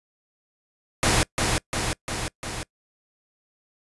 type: noise with echo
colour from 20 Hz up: pink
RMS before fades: -20 dBFS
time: 1.03-1.23 s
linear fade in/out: 0 ms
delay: 350 ms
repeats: 4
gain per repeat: -3 dB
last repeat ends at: 2.63 s
effects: noise-tail reverb RT60 0.1 s tail -24 dB re dry + resampled to 24000 Hz